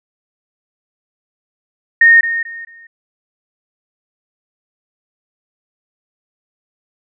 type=tone with echo; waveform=sine; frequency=1844 Hz; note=A#6; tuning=19 cents flat; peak=-4 dBFS; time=2.01-2.21 s; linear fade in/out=5 ms; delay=220 ms; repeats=3; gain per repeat=-11 dB; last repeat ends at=2.87 s; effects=none